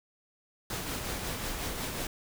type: noise with tremolo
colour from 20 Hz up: pink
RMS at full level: -34 dBFS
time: 0.7-2.07 s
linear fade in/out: 2 ms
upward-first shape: sine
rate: 5.5 Hz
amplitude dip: 35%
effects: none